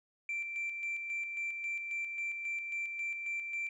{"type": "tone with tremolo", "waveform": "sine", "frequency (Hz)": 2349, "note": "D7", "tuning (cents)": 0, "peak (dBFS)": -32, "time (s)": [0.29, 3.69], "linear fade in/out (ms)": 2, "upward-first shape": "square", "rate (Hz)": 3.7, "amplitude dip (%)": 45, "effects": ["tanh soft clip ceiling -31 dBFS"]}